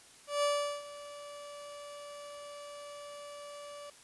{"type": "tone with ADSR envelope", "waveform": "30% pulse", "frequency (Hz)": 580, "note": "D5", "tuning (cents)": -22, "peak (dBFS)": -24, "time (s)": [0.27, 3.9], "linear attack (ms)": 160, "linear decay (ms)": 390, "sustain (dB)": -18, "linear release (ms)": 4, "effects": ["white hiss -57 dBFS RMS until 4.03 s", "resampled to 24000 Hz"]}